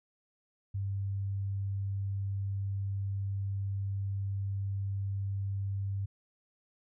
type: tone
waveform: sine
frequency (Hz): 98.5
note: G2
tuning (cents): +9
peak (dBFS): -31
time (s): 0.74-6.06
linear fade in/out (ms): 10
effects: none